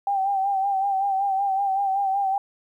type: tone with vibrato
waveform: sine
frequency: 784 Hz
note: G5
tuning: in tune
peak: -20 dBFS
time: 0.07-2.38 s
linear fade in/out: 2 ms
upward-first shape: sine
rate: 5.3 Hz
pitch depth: 49 cents each way
effects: 10-bit